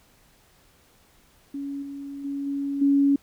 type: tone with level steps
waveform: sine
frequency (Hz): 280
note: C#4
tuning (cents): +18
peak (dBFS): -29 / -33 / -27 / -25 / -16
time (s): 1.54-3.16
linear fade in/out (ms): 5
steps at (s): 1.82 / 2.24 / 2.46 / 2.81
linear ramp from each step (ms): 10
effects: pink hiss -59 dBFS RMS until 3.22 s